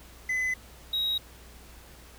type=tone pair in turn; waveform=triangle; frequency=2018 / 3809 Hz; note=B6 / A#7; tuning=+37 / +37 cents; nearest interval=major seventh; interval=1100 cents; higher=second; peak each=-24 dBFS; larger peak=neither; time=0.29-0.54 / 0.93-1.18 s; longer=neither; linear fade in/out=5 ms; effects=added 60 Hz sine -51 dBFS peak until 2.18 s + pink hiss -52 dBFS RMS until 2.18 s

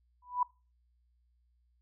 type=tone with exponential growth; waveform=sine; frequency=987.8 Hz; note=B5; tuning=in tune; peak=-23 dBFS; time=0.22-0.43 s; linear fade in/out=5 ms; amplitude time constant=44 ms; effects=noise-tail reverb RT60 0.3 s tail -23 dB re dry + added 60 Hz sine -68 dBFS peak until 1.81 s

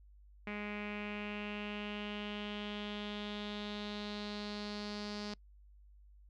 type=tone with low-pass filter sweep; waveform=sawtooth; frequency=207.7 Hz; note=G#3; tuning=in tune; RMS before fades=-42 dBFS; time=0.47-5.34 s; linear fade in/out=2 ms; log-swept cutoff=2300 to 4800 Hz; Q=4.7; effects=noise-tail reverb RT60 0.1 s tail -25 dB re dry + added 50 Hz sine -57 dBFS peak until 6.29 s

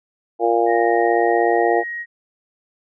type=harmonic tone; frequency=116.54 Hz; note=A#2; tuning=in tune; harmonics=3 / 4 / 5 / 6 / 7; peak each=-20 / -19 / -26 / -19 / -22 dBFS; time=0.39-1.84 s; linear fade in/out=50 ms
type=tone with pitch glide; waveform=sine; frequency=1864.7 to 1887.5 Hz; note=A#6 to A#6; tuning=0 to +21 cents; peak=-25 dBFS; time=0.66-2.06 s; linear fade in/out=50 ms; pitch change=+21 cents; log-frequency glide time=0.89-1.94 s
effects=none

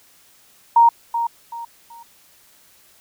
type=tone with echo; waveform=sine; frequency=932.3 Hz; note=A#5; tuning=in tune; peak=-8 dBFS; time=0.76-0.89 s; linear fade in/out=5 ms; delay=380 ms; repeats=3; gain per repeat=-10 dB; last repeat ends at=2.03 s; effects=white hiss -53 dBFS RMS until 3 s

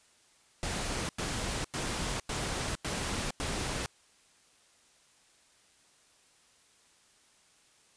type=noise bursts; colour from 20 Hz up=pink; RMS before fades=-34 dBFS; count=6; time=0.63-3.86 s; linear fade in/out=0 ms; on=460 ms; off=94 ms; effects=white hiss -64 dBFS RMS until 7.96 s + resampled to 22050 Hz

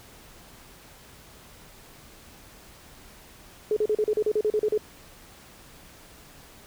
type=tone bursts; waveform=sine; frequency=425.8 Hz; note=G#4; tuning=43 cents sharp; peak=-20 dBFS; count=12; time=3.71-4.777 s; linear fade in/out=2 ms; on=55 ms; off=37 ms; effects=pink hiss -50 dBFS RMS until 6.66 s

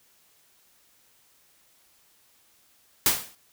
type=noise with exponential decay; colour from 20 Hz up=white; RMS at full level=-17 dBFS; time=3.06-3.35 s; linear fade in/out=1 ms; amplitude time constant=62 ms; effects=white hiss -62 dBFS RMS until 3.52 s

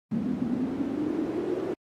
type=noise with band-pass filter sweep; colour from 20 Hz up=pink; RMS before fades=-29 dBFS; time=0.11-1.74 s; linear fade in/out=5 ms; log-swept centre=220 to 380 Hz; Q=6.8; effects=high-pass 80 Hz 12 dB/octave + AAC 48 kbps

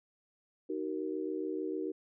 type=chord; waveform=sine; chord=D# minor; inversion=none; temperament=equal with one note detuned; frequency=311.1 / 378 / 466.2 Hz; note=D#4 / F#4 / A#4; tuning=0 / +37 / 0 cents; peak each=-37 / -37 / -40 dBFS; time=0.69-1.92 s; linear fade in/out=10 ms; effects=none

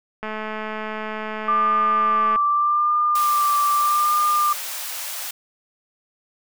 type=click train; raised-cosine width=0.5 ms; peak=-15 dBFS; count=461; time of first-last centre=0.23-2.36 s; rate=216 Hz
type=tone with vibrato; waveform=sine; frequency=1188 Hz; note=D6; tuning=20 cents sharp; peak=-16 dBFS; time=1.48-4.53 s; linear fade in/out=5 ms; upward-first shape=sine; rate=0.82 Hz; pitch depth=25 cents each way
type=high-pass noise; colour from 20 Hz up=white; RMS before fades=-30 dBFS; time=3.15-5.31 s; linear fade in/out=5 ms; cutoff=600 Hz; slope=24 dB/octave
effects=none

